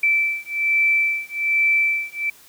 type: beating tone pair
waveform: sine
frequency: 2327 / 2328.2 Hz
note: D7 / D7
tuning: -17 / -16 cents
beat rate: 1.2 Hz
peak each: -20 dBFS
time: 0.03-2.3 s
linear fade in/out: 5 ms
effects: white hiss -49 dBFS RMS until 2.48 s